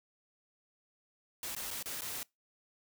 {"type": "noise with dropouts", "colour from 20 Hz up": "white", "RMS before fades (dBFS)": -40, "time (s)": [1.43, 2.23], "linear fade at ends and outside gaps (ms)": 1, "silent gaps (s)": [[1.55, 1.564], [1.706, 1.711], [1.827, 1.858], [2.009, 2.019]], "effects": ["noise-tail reverb RT60 0.2 s tail -24 dB re dry"]}